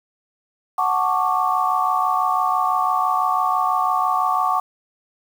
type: chord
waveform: sine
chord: D major seventh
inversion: first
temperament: equal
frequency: 740 / 880 / 1108.7 / 1174.7 Hz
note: F#5 / A5 / C#6 / D6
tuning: 0 / 0 / 0 / 0 cents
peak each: -22 / -25 / -21 / -22 dBFS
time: 0.78-4.6 s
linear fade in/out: 5 ms
effects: 7-bit